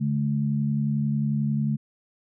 sine tone pair together, 143.5 / 214.7 Hz, D3 / A3, -40 / -42 cents, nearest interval perfect fifth, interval 698 cents, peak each -24 / -25 dBFS, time 0-1.77 s, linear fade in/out 20 ms, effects none

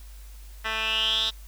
10% pulse tone with band-pass filter sweep, 220.7 Hz, A3, 5 cents sharp, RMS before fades -26 dBFS, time 0.64-1.31 s, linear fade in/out 20 ms, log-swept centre 2100 to 3900 Hz, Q 7.4, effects added 50 Hz sine -41 dBFS peak until 1.47 s + white hiss -54 dBFS RMS until 1.47 s

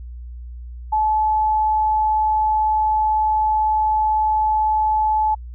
sine tone, 862 Hz, A5, 36 cents flat, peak -15 dBFS, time 0.92-5.35 s, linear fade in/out 10 ms, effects added 60 Hz sine -31 dBFS peak until 5.54 s

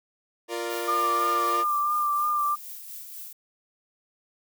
sawtooth chord, Bb major, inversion second, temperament equal, 349.2 / 466.2 / 587.3 Hz, F4 / Bb4 / D5, 0 / 0 / 0 cents, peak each -28 / -29 / -32 dBFS, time 0.48-1.65 s, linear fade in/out 50 ms
violet noise with tremolo, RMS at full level -39 dBFS, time 0.7-3.33 s, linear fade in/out 5 ms, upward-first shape sine, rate 4.1 Hz, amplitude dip 35%
sine tone with vibrato, 1190 Hz, D6, 22 cents sharp, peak -22 dBFS, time 0.87-2.56 s, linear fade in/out 20 ms, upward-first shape sine, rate 3 Hz, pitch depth 26 cents each way
effects none

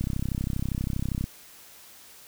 click train, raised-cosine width 5 ms, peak -16 dBFS, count 41, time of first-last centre 0.01-1.241 s, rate 32.5 Hz, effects white hiss -50 dBFS RMS until 2.27 s

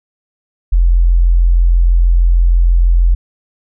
sine tone, 43.15 Hz, F1, 20 cents flat, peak -6 dBFS, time 0.72-3.15 s, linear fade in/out 10 ms, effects none

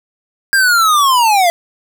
square linear sweep, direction down, 1618 to 666 Hz, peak -9 dBFS, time 0.53-1.5 s, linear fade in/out 0 ms, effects none

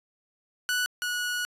sawtooth tone pair in turn, 1480 / 1463 Hz, F#6 / F#6, 0 / -20 cents, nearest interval unison, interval 20 cents, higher first, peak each -21 / -24 dBFS, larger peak first, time 0.69-0.86 / 1.02-1.45 s, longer second, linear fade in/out 0 ms, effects resampled to 32000 Hz

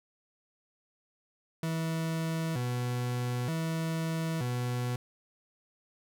40% pulse tone with vibrato, 141.5 Hz, C#3, 36 cents sharp, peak -29 dBFS, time 1.63-4.96 s, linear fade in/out 2 ms, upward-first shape square, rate 0.54 Hz, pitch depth 240 cents each way, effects none

